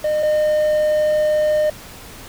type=tone pair in turn; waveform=triangle; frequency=609 / 609 Hz; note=D#5 / D#5; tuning=-37 / -37 cents; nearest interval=unison; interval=0 cents; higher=neither; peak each=-14 / -12 dBFS; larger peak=second; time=0.04-0.23 / 0.23-1.7 s; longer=second; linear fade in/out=5 ms; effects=pink hiss -38 dBFS RMS until 2.28 s